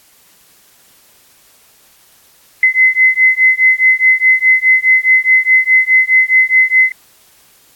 sine beating tone pair, 2042 / 2046.8 Hz, C7 / C7, -43 / -39 cents, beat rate 4.8 Hz, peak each -10 dBFS, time 2.63-6.92 s, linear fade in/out 2 ms, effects white hiss -48 dBFS RMS until 7.75 s + AAC 64 kbps

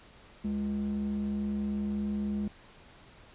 square tone with band-pass filter, 69.3 Hz, C#2, in tune, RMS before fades -32 dBFS, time 0.44-2.48 s, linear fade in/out 5 ms, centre 230 Hz, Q 6.7, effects pink hiss -55 dBFS RMS until 3.34 s + resampled to 8000 Hz

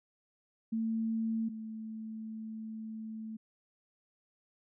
sine tone pair in turn, 224.2 / 220.2 Hz, A3 / A3, +33 / +2 cents, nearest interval unison, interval 31 cents, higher first, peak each -30 / -39 dBFS, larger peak first, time 0.72-1.49 / 1.49-3.37 s, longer second, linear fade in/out 10 ms, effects none

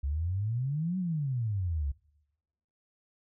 sine exponential two-way sweep, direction up then down, 66.7 to 190 to 66.7 Hz, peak -28 dBFS, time 0.03-1.92 s, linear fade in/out 10 ms, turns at 0.98 s, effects noise-tail reverb RT60 1.0 s tail -25 dB re dry

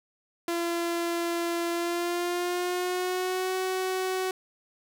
sawtooth tone with pitch glide, 341 to 374 Hz, F4 to F#4, -41 to +19 cents, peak -23 dBFS, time 0.48-4.31 s, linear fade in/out 2 ms, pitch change +160 cents, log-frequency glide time 1.71-3.55 s, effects none

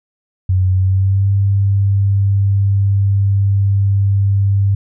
sine tone with pitch glide, 93 to 99.1 Hz, F#2 to G2, +9 to +19 cents, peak -10 dBFS, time 0.49-4.75 s, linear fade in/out 5 ms, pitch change +110 cents, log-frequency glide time 0.71-1.31 s, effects none

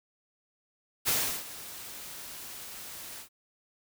white noise with ADSR envelope, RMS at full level -26 dBFS, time 1.05-3.29 s, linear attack 33 ms, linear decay 350 ms, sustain -17 dB, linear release 100 ms, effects none

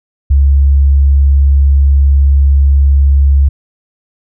sine tone, 69.4 Hz, C#2, 3 cents sharp, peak -4 dBFS, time 0.3-3.49 s, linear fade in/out 10 ms, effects none

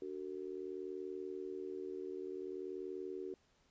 sine tone with amplitude modulation, 374.7 Hz, F#4, 22 cents sharp, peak -37 dBFS, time 0.02-3.34 s, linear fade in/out 2 ms, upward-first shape sine, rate 80.5 Hz, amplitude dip 95%, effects pink hiss -73 dBFS RMS until 3.7 s + resampled to 16000 Hz

